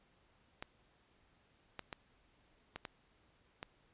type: clicks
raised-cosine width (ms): 0.3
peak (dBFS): -26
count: 6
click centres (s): 0.625 / 1.793 / 1.928 / 2.76 / 2.852 / 3.629
effects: pink hiss -71 dBFS RMS until 3.93 s + resampled to 8000 Hz